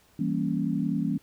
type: chord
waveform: sine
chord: E diminished seventh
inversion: none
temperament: equal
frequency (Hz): 164.81 / 196 / 233.1 / 277.2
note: E3 / G3 / Bb3 / Db4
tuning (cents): 0 / 0 / 0 / 0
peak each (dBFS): -30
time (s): 0.19-1.18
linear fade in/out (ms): 5
effects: pink hiss -61 dBFS RMS until 1.22 s